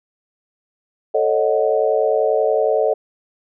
sine chord, D# half-diminished seventh, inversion second, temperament equal with one note detuned, 440 / 551.8 / 622.3 / 740 Hz, A4 / C#5 / D#5 / F#5, 0 / -8 / 0 / 0 cents, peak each -18 / -20 / -19 / -24 dBFS, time 1.14-2.94 s, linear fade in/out 10 ms, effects none

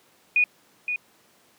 sine tone with echo, 2463 Hz, D#7, 18 cents flat, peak -16 dBFS, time 0.36-0.44 s, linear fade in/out 2 ms, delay 520 ms, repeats 1, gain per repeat -8 dB, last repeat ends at 0.96 s, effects pink hiss -59 dBFS RMS until 1.58 s + high-pass 200 Hz 12 dB/octave

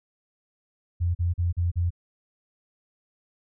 sine tone bursts, 86.9 Hz, F2, 8 cents flat, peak -21 dBFS, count 5, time 1-1.906 s, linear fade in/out 20 ms, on 150 ms, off 39 ms, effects none

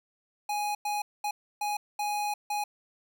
square tone bursts at uneven times, 830.6 Hz, G#5, in tune, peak -29 dBFS, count 6, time 0.49-0.75 / 0.85-1.02 / 1.24-1.31 / 1.61-1.77 / 1.99-2.34 / 2.5-2.64 s, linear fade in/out 5 ms, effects 11-bit

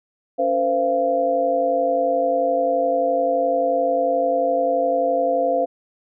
sine tone cluster, 280.7 / 466.5 / 518 / 686 Hz, C#4 / A#4 / C5 / F5, +22 / +1 / -17 / -31 cents, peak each -28 / -28 / -20 / -20 dBFS, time 0.38-5.66 s, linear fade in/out 20 ms, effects none

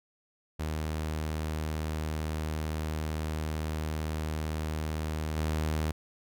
sawtooth tone with level steps, 77.78 Hz, D#2, in tune, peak -27 / -24 dBFS, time 0.59-5.92 s, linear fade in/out 10 ms, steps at 5.36 s, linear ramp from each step 20 ms, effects none

